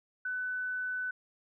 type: tone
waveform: sine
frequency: 1500 Hz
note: F#6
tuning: 23 cents sharp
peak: -32 dBFS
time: 0.25-1.11 s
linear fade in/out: 5 ms
effects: none